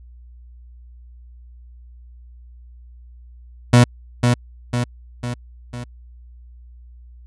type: tone with echo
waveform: 30% pulse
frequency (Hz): 121.5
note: B2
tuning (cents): -28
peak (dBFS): -5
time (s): 3.73-3.84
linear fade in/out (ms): 5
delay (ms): 500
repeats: 4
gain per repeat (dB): -5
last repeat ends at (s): 5.84
effects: added 60 Hz sine -40 dBFS peak until 7.26 s + resampled to 24000 Hz